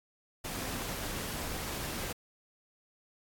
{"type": "tone in noise", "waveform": "sine", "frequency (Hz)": 257.2, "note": "C4", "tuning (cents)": -30, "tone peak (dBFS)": -46, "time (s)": [0.51, 0.82], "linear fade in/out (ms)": 10, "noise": "pink", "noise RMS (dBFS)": -38, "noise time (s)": [0.44, 2.13], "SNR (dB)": -11, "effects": ["AAC 64 kbps"]}